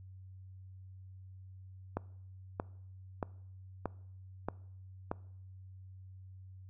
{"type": "click train", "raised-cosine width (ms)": 1, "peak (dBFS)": -20, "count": 6, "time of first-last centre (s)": [1.97, 5.115], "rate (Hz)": 1.59, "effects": ["noise-tail reverb RT60 0.7 s tail -22 dB re dry", "added 94 Hz sine -49 dBFS peak until 6.69 s"]}